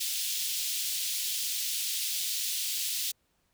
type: high-pass noise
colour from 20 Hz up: pink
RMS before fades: -32 dBFS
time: 0-3.12 s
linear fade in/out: 10 ms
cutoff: 3100 Hz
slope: 24 dB/octave
effects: pink hiss -73 dBFS RMS until 3.53 s